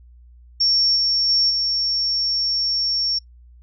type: tone with level steps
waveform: sine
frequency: 5480 Hz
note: F8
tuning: 34 cents flat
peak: -15 / -17 / -15 / -19 dBFS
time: 0.6-3.19 s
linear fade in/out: 10 ms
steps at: 0.95 / 1.28 / 1.49 s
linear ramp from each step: 20 ms
effects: noise-tail reverb RT60 0.1 s tail -22 dB re dry + added 60 Hz sine -44 dBFS peak until 3.62 s